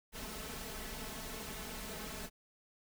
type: noise with comb filter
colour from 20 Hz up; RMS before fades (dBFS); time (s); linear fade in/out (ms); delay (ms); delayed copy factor
pink; -44; 0.12-2.3; 50; 4.6; +0.8
effects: none